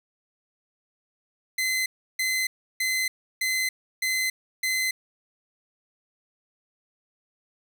sawtooth tone bursts, 2049 Hz, C7, 37 cents flat, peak -20 dBFS, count 6, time 1.58-4.91 s, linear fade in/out 5 ms, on 280 ms, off 330 ms, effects none

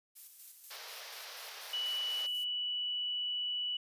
violet noise with tremolo, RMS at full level -48 dBFS, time 0.15-2.45 s, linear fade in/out 20 ms, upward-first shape square, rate 4.1 Hz, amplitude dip 40%
white band-pass noise, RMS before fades -48 dBFS, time 0.7-2.27 s, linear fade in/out 10 ms, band 450 to 5800 Hz, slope 48 dB/octave
sine tone, 2955 Hz, F#7, 3 cents flat, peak -33 dBFS, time 1.73-3.77 s, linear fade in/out 5 ms
effects resampled to 32000 Hz

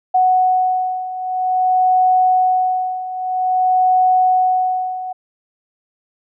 sine beating tone pair, 740 / 740.51 Hz, F#5 / F#5, 0 / +1 cents, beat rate 0.51 Hz, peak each -18 / -14 dBFS, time 0.14-5.13 s, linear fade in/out 10 ms, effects none

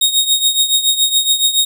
sawtooth tone with tremolo, 3737 Hz, A#7, 4 cents sharp, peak -5 dBFS, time 0.01-1.65 s, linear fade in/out 5 ms, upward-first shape triangle, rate 7.1 Hz, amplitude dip 80%, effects none

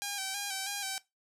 5% pulse tone with vibrato, 790 Hz, G5, 13 cents sharp, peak -22 dBFS, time 0.02-0.98 s, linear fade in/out 0 ms, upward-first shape square, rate 3.1 Hz, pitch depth 41 cents each way, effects noise-tail reverb RT60 0.2 s tail -19 dB re dry

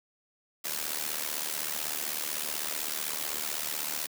white noise with amplitude modulation, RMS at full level -30 dBFS, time 0.64-4.07 s, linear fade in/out 10 ms, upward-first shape sine, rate 75.9 Hz, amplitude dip 80%, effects high-pass 200 Hz 12 dB/octave

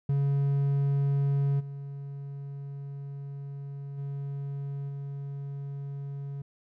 triangle tone with level steps, 140 Hz, C#3, 18 cents sharp, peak -21 / -34 / -30 / -32 dBFS, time 0.09-6.42 s, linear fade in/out 5 ms, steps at 1.59 / 3.97 / 4.88 s, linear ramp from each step 20 ms, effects none

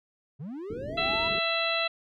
triangle linear sweep, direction up, 123.47 to 1000 Hz, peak -33 dBFS, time 0.39-1.29 s, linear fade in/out 20 ms
white low-pass noise, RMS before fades -39 dBFS, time 0.7-1.39 s, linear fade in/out 2 ms, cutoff 470 Hz, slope 96 dB/octave
harmonic tone, 665 Hz, E5, 15 cents sharp, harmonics 1 / 2 / 3 / 4 / 5 / 6, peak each -31 / -33 / -35 / -30 / -35 / -32 dBFS, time 0.97-1.88 s, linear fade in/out 10 ms
effects none

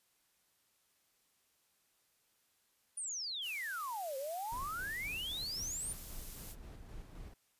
sine exponential two-way sweep, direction down then up, 9560 to 520 to 9560 Hz, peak -38 dBFS, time 2.97-5.93 s, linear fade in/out 5 ms, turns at 4.17 s
blue noise, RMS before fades -49 dBFS, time 3.41-6.56 s, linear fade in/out 50 ms
brown noise with tremolo, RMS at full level -48 dBFS, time 4.52-7.34 s, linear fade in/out 5 ms, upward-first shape square, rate 3.8 Hz, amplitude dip 35%
effects white hiss -75 dBFS RMS until 7.59 s + resampled to 32000 Hz

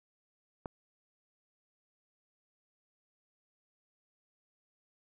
click, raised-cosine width 1 ms, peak -24 dBFS, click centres 0.658 s, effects none

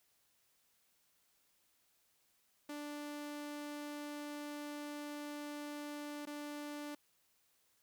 sawtooth tone with dropouts, 293.7 Hz, D4, in tune, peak -39 dBFS, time 2.69-6.95 s, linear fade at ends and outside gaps 5 ms, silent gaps 6.255-6.27 s, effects white hiss -75 dBFS RMS until 7.82 s

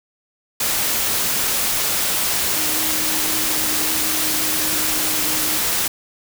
sine tone in noise, 311.1 Hz, D#4, in tune, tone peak -31 dBFS, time 2.56-5.58 s, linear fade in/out 5 ms, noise white, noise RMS -20 dBFS, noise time 0.6-5.88 s, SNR -14 dB, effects none

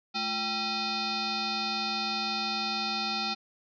sine tone with frequency modulation, 2489 Hz, D#7, in tune, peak -28 dBFS, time 0.14-3.35 s, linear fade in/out 20 ms, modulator 568 Hz, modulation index 4.1, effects none

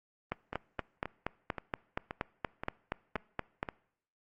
two click trains, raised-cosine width 0.5 ms, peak -17 / -22 dBFS, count 15 / 7, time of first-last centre 0.32-3.63 / 0.53-3.688 s, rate 4.23 / 1.9 Hz, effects noise-tail reverb RT60 0.7 s tail -23 dB re dry + Opus 24 kbps

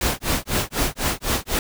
pink noise with tremolo, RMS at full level -20 dBFS, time 0.01-1.59 s, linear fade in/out 2 ms, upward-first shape sine, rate 4 Hz, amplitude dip 100%, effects none

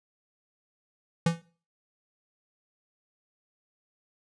square tone with exponential decay, 167.3 Hz, E3, 26 cents sharp, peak -19 dBFS, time 1.26-1.42 s, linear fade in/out 5 ms, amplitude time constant 34 ms, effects noise-tail reverb RT60 0.4 s tail -19 dB re dry + resampled to 22050 Hz

